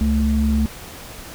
sine tone pair together, 68.7 / 219.1 Hz, C#2 / A3, -15 / -7 cents, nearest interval octave + minor sixth, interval 2008 cents, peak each -17 dBFS, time 0.01-0.66 s, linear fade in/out 0 ms, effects tanh soft clip ceiling -8 dBFS + pink hiss -37 dBFS RMS until 1.34 s

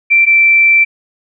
sine tone pair in turn, 2349 / 2340 Hz, D7 / D7, 0 / -7 cents, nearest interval unison, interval 7 cents, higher first, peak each -5 dBFS, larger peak neither, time 0.1-0.26 / 0.26-0.85 s, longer second, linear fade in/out 20 ms, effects none

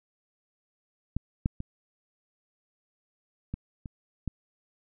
clicks, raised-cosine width 5 ms, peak -16 / -12 / -22 / -20 / -26 / -18 dBFS, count 6, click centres 1.166 / 1.459 / 1.604 / 3.54 / 3.858 / 4.277 s, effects none

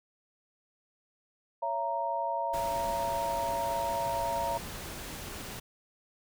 sine chord, A# diminished, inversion first, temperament just, 559.4 / 671.3 / 932.3 Hz, C#5 / E5 / A#5, +16 / +31 / 0 cents, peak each -37 / -34 / -31 dBFS, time 1.62-4.58 s, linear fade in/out 10 ms
pink noise, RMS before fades -41 dBFS, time 2.53-5.6 s, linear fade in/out 10 ms
effects none

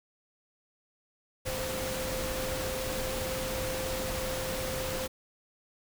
sine tone in noise, 520 Hz, C5, 11 cents flat, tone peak -35 dBFS, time 1.45-5.08 s, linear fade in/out 20 ms, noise pink, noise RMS -35 dBFS, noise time 1.45-5.08 s, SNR -3 dB, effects none

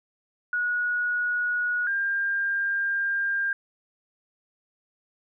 sine tone pair in turn, 1457 / 1599.5 Hz, F#6 / G6, -27 / +34 cents, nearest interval major second, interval 161 cents, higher second, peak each -23 dBFS, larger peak neither, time 0.53-1.87 / 1.87-3.53 s, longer second, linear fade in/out 2 ms, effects none

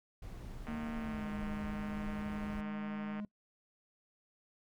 brown noise, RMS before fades -46 dBFS, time 0.22-2.61 s, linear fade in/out 5 ms
click train, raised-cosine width 0.5 ms, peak -32 dBFS, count 388, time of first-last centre 0.67-3.199 s, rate 153 Hz
triangle tone with pitch glide, 229.5 to 208 Hz, A#3 to G#3, -27 to +3 cents, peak -36 dBFS, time 0.68-3.25 s, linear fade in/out 2 ms, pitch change -170 cents, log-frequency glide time 0.96-1.3 s
effects noise-tail reverb RT60 0.1 s tail -23 dB re dry

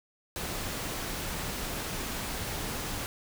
pink noise, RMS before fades -35 dBFS, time 0.36-3.06 s, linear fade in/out 0 ms, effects none

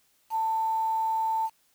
sine tone with quantisation, 890 Hz, A5, 20 cents sharp, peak -24 dBFS, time 0.3-1.5 s, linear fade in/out 50 ms, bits 8, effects white hiss -67 dBFS RMS until 1.74 s

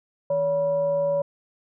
sine tone with frequency modulation, 567 Hz, C#5, 39 cents sharp, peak -20 dBFS, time 0.3-1.22 s, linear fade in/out 5 ms, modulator 406 Hz, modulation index 0.33, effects none

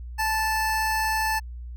25% pulse tone, 877 Hz, A5, 6 cents flat, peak -19 dBFS, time 0.18-1.4 s, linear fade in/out 20 ms, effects added 60 Hz sine -34 dBFS peak until 1.76 s

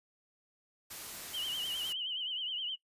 white noise, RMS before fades -44 dBFS, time 0.9-1.93 s, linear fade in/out 10 ms
sine tone with vibrato, 3016 Hz, F#7, 32 cents sharp, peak -34 dBFS, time 1.33-2.76 s, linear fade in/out 20 ms, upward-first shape triangle, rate 9.6 Hz, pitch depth 110 cents each way
effects noise-tail reverb RT60 0.1 s tail -19 dB re dry + resampled to 32000 Hz

